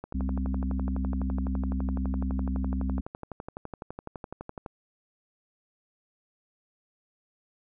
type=click train; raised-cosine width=1 ms; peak=-23 dBFS; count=56; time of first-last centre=0.04-4.662 s; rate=11.9 Hz
type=harmonic tone; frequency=65.41 Hz; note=C2; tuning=in tune; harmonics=1 / 3 / 4; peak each=-28 / -33 / -34 dBFS; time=0.14-3.01 s; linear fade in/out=10 ms
effects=none